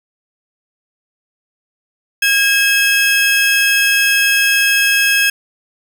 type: tone pair together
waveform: 35% pulse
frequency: 1631 / 2589 Hz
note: G#6 / E7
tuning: -32 / -32 cents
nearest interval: minor sixth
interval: 800 cents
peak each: -12 dBFS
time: 2.22-5.3 s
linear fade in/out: 5 ms
effects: none